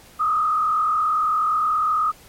sine tone with frequency modulation, 1244.5 Hz, D#6, in tune, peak -17 dBFS, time 0.19-2.12 s, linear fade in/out 20 ms, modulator 41.6 Hz, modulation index 1, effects pink hiss -48 dBFS RMS until 2.28 s + MP3 64 kbps

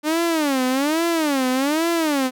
sawtooth tone with vibrato, 293.7 Hz, D4, in tune, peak -14 dBFS, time 0.03-2.31 s, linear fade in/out 50 ms, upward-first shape sine, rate 1.2 Hz, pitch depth 250 cents each way, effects none

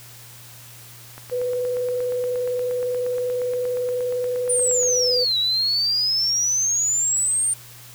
click train, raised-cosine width 0.5 ms, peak -24 dBFS, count 32, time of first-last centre 1.18-4.831 s, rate 8.49 Hz
sine tone with vibrato, 495.9 Hz, B4, 7 cents sharp, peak -21 dBFS, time 1.31-5.25 s, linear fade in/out 20 ms, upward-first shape square, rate 20 Hz, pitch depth 21 cents each way
sine exponential two-way sweep, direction down then up, 9500 to 3854 to 8970 Hz, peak -18 dBFS, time 4.49-7.54 s, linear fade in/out 10 ms, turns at 5.38 s
effects added 119 Hz sine -46 dBFS peak until 7.94 s + white hiss -44 dBFS RMS until 7.94 s

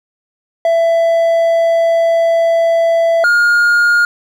triangle tone pair in turn, 666 / 1421.8 Hz, E5 / F6, +18 / +31 cents, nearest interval octave + minor second, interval 1313 cents, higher second, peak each -7 / -6 dBFS, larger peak second, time 0.65-3.24 / 3.24-4.05 s, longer first, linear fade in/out 2 ms, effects none

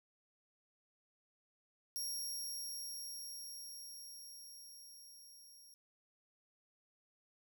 20% pulse tone with level ramp, 5588 Hz, F8, in tune, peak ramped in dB -33 to -53 dBFS, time 1.96-5.74 s, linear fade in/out 0 ms, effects none

